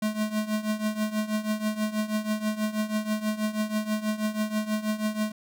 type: tone with tremolo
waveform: square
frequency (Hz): 214.3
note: A3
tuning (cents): -45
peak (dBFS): -23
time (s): 0.02-5.32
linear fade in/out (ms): 5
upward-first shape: triangle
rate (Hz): 6.2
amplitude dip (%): 85
effects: none